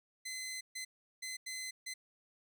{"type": "tone bursts at uneven times", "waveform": "15% pulse", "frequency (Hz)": 2045, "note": "C7", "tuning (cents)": -40, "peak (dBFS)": -34, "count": 5, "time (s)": [[0.25, 0.61], [0.75, 0.85], [1.22, 1.37], [1.46, 1.71], [1.86, 1.94]], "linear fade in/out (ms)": 10, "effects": []}